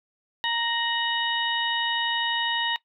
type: harmonic tone with a mistuned harmonic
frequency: 932 Hz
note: A#5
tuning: 1 cent flat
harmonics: 1 / 2 / 3 / 4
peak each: -29 / -29 / -29 / -29 dBFS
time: 0.44-2.76 s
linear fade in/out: 0 ms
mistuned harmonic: 3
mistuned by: +87 cents
effects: noise-tail reverb RT60 0.1 s tail -19 dB re dry